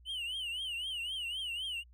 triangle tone with vibrato, 2960 Hz, F#7, in tune, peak -34 dBFS, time 0.05-1.84 s, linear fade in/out 50 ms, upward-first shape triangle, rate 3.9 Hz, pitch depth 170 cents each way, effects added 60 Hz sine -56 dBFS peak until 1.93 s

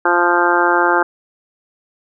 harmonic tone, 174.61 Hz, F3, in tune, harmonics 2 / 3 / 4 / 5 / 6 / 7 / 8 / 9, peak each -18 / -22 / -22 / -17 / -22 / -21 / -19 / -19 dBFS, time 0.05-1.03 s, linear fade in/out 5 ms, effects none

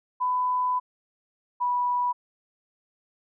sine tone pair in turn, 1000 / 981.1 Hz, B5 / B5, +21 / -12 cents, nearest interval unison, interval 33 cents, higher first, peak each -22 dBFS, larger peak neither, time 0.2-0.8 / 1.6-2.13 s, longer first, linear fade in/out 20 ms, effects none

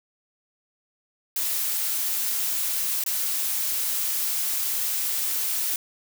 blue noise with dropouts, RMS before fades -26 dBFS, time 1.36-5.76 s, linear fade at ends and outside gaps 2 ms, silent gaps 3.039-3.062 s, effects none

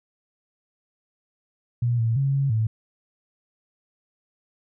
sine tone with pitch steps, 119.9 / 114 / 137.3 / 138.1 / 110.5 Hz, A#2 / A#2 / C#3 / C#3 / A2, +49 / -38 / -16 / -6 / +8 cents, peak -19 dBFS, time 1.82-2.67 s, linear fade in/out 5 ms, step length 170 ms, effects none

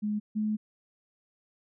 sine tone pair in turn, 210 / 213.8 Hz, G#3 / A3, +19 / -49 cents, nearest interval unison, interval 32 cents, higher second, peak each -27 / -26 dBFS, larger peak second, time 0.02-0.2 / 0.35-0.57 s, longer second, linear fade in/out 20 ms, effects none

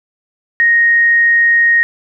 sine tone, 1867 Hz, A#6, 2 cents sharp, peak -7 dBFS, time 0.6-1.83 s, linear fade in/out 0 ms, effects none

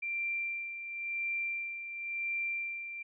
sine tone with tremolo, 2363 Hz, D7, 10 cents sharp, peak -31 dBFS, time 0.02-3.03 s, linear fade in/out 10 ms, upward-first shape sine, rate 0.95 Hz, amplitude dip 60%, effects none

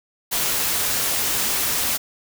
white noise, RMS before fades -22 dBFS, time 0.31-1.98 s, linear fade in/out 20 ms, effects none

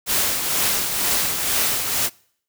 white noise with tremolo, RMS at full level -19 dBFS, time 0.06-2.1 s, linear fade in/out 50 ms, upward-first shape triangle, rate 2.1 Hz, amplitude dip 50%, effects noise-tail reverb RT60 0.6 s tail -25 dB re dry

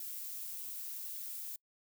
violet noise, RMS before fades -43 dBFS, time 0-1.56 s, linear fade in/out 2 ms, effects noise-tail reverb RT60 0.1 s tail -26 dB re dry

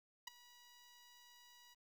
10% pulse tone with ADSR envelope, 969 Hz, B5, 33 cents flat, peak -33 dBFS, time 0.27-1.75 s, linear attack 7 ms, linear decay 9 ms, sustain -20 dB, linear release 21 ms, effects 12-bit

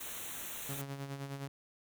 white band-stop noise, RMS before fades -43 dBFS, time 0-0.82 s, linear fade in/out 10 ms, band 4100 to 5800 Hz, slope 96 dB/octave
sawtooth tone with tremolo, 138.59 Hz, C#3, in tune, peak -34 dBFS, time 0.69-1.48 s, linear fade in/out 2 ms, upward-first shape sine, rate 9.7 Hz, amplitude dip 55%
effects none

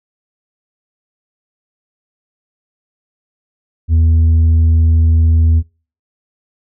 triangle tone with tanh clipping, 81.2 Hz, E2, 26 cents flat, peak -8 dBFS, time 3.88-5.63 s, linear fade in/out 50 ms, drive 8 dB, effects noise-tail reverb RT60 0.4 s tail -26 dB re dry

